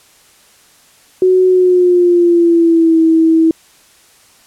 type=tone with pitch glide; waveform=sine; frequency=370.3 to 324.2 Hz; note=F#4 to E4; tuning=+1 to -29 cents; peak=-6 dBFS; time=1.22-3.51 s; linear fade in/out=2 ms; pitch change=-230 cents; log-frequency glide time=1.47-2.99 s; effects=white hiss -47 dBFS RMS until 4.46 s + low-pass 11000 Hz 12 dB/octave